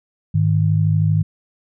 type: tone pair together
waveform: sine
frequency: 102.75 / 155.56 Hz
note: G#2 / D#3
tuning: -18 / 0 cents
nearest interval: perfect fifth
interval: 718 cents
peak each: -16 dBFS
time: 0.34-1.23 s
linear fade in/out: 10 ms
effects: none